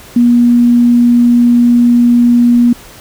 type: tone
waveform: sine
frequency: 240 Hz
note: B3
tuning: 49 cents flat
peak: -4 dBFS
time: 0.16-2.73 s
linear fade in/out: 5 ms
effects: pink hiss -35 dBFS RMS until 3 s